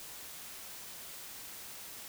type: silence
effects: white hiss -47 dBFS RMS until 2.08 s